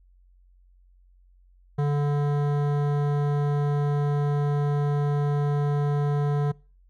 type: tone with hard clipping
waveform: sine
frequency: 145 Hz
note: D3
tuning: 22 cents flat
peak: -23 dBFS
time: 1.78-6.52 s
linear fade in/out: 10 ms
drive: 15 dB
effects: noise-tail reverb RT60 0.4 s tail -25 dB re dry + added 45 Hz sine -54 dBFS peak until 6.89 s